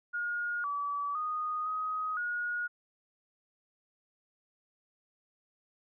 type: tone with pitch steps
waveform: sine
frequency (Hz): 1430 / 1148 / 1237 / 1258 / 1444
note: F6 / D6 / D#6 / D#6 / F#6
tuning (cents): +41 / -40 / -10 / +19 / -43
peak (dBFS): -31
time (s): 0.13-2.68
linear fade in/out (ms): 20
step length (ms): 510
effects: none